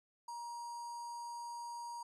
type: tone with notch filter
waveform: square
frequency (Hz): 946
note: A#5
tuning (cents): +25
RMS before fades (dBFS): -45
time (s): 0.28-2.03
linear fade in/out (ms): 5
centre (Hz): 2800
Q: 1
effects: resampled to 22050 Hz